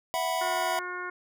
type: chord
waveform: square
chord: E suspended second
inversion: none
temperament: equal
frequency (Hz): 659.3 / 740 / 987.8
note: E5 / F#5 / B5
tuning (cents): 0 / 0 / 0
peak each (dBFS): -32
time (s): 0.14-0.79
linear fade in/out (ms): 0
type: harmonic tone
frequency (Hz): 360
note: F#4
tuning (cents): -47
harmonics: 1 / 2 / 3 / 4 / 5 / 6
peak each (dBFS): -40 / -47 / -38 / -36 / -42 / -45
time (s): 0.41-1.1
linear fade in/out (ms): 5
effects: none